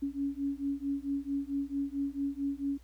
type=beating tone pair; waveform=sine; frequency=277.2 / 281.7 Hz; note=C#4 / C#4; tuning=0 / +28 cents; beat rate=4.5 Hz; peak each=-34 / -34 dBFS; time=0.02-2.78 s; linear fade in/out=10 ms; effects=added 60 Hz sine -53 dBFS peak until 2.83 s + pink hiss -66 dBFS RMS until 2.83 s

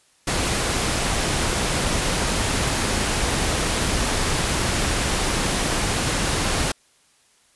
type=noise; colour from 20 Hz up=pink; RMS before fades=-22 dBFS; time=0.27-6.72 s; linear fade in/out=5 ms; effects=white hiss -59 dBFS RMS until 7.55 s + resampled to 24000 Hz

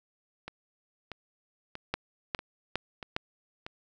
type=two click trains; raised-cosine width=0.3 ms; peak=-13 / -23 dBFS; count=4 / 6; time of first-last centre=1.94-3.164 / 0.48-3.665 s; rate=2.45 / 1.57 Hz; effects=none

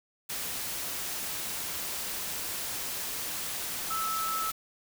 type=tone in noise; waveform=sine; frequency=1308 Hz; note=E6; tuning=14 cents flat; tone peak=-30 dBFS; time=3.9-4.51 s; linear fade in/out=10 ms; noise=white; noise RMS=-35 dBFS; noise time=0.29-4.52 s; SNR=+2 dB; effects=none

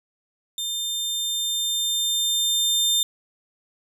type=tone with level ramp; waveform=sawtooth; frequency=3600 Hz; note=A7; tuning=39 cents sharp; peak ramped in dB=-23 to -15 dBFS; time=0.58-3.03 s; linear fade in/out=2 ms; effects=none

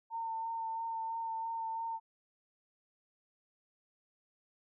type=tone with vibrato; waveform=sine; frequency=906 Hz; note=A#5; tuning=50 cents flat; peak=-35 dBFS; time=0.1-2 s; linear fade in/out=50 ms; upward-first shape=sine; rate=3 Hz; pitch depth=16 cents each way; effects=none

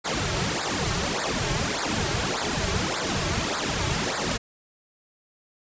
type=noise with flanger; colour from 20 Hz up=pink; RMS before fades=-26 dBFS; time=0.04-4.38 s; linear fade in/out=20 ms; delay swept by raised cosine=0.33 to 4.13 ms; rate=1.7 Hz; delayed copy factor=-1; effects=resampled to 16000 Hz

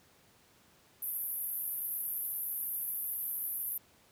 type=band-pass noise; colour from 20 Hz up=pink; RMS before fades=-37 dBFS; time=1.02-3.78 s; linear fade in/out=5 ms; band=11000 to 14000 Hz; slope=96 dB/octave; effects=pink hiss -64 dBFS RMS until 4.11 s + high-pass 80 Hz 12 dB/octave

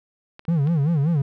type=clicks; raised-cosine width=0.3 ms; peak=-24 / -30 / -27 dBFS; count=3; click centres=0.394 / 0.452 / 0.673 s
type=tone with vibrato; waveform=triangle; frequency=154 Hz; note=D#3; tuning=17 cents flat; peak=-15 dBFS; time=0.48-1.22 s; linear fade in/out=5 ms; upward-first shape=sine; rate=5.2 Hz; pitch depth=200 cents each way
effects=none

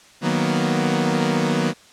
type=chord; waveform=sawtooth; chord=B major seventh; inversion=first; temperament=equal; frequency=155.56 / 185 / 233.1 / 246.9 Hz; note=D#3 / F#3 / A#3 / B3; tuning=0 / 0 / 0 / 0 cents; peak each=-20 dBFS; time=0.21-1.74 s; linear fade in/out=50 ms; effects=white hiss -49 dBFS RMS until 1.92 s + low-pass 7000 Hz 12 dB/octave

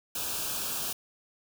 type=band-stop noise; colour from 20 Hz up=white; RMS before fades=-33 dBFS; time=0.15-0.93 s; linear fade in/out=5 ms; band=1700 to 2400 Hz; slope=96 dB/octave; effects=none

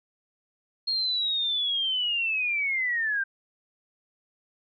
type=linear sweep; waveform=sine; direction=down; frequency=4278 to 1558 Hz; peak=-24 dBFS; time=0.87-3.24 s; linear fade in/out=10 ms; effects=none

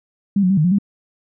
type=tone with pitch steps; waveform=sine; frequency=199.8 / 182.7 / 195.1 / 153 / 179 / 200.7 Hz; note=G3 / F#3 / G3 / D#3 / F3 / G3; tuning=+33 / -22 / -8 / -29 / +43 / +41 cents; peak=-12 dBFS; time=0.36-0.786 s; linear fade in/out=5 ms; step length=71 ms; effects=none

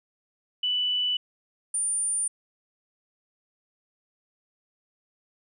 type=tone pair in turn; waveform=sine; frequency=2976 / 9200 Hz; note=F#7 / D9; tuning=+9 / -37 cents; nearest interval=octave + minor sixth; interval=1954 cents; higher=second; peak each=-23 / -24 dBFS; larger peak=first; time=0.63-1.17 / 1.74-2.28 s; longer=neither; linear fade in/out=5 ms; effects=none

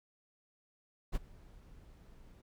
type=noise with ADSR envelope; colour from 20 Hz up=brown; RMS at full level=-32 dBFS; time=1.12-2.42 s; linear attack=34 ms; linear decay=26 ms; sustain=-24 dB; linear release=16 ms; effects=none

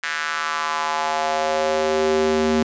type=tone with high-pass filter sweep; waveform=square; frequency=77.9 Hz; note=D#2; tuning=3 cents sharp; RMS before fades=-21 dBFS; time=0.03-2.63 s; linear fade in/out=5 ms; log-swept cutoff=1700 to 270 Hz; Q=2.9; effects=resampled to 16000 Hz + 8-bit

